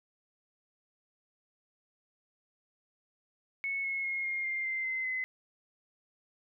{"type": "tone with pitch steps", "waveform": "sine", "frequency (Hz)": [2202, 2178, 2154, 2131, 2107, 2084, 2062, 2039], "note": ["C#7", "C#7", "C7", "C7", "C7", "C7", "C7", "C7"], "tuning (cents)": [-12, -31, 50, 31, 12, -7, -26, -45], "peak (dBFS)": -31, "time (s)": [3.64, 5.24], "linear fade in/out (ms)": 0, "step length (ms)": 200, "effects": []}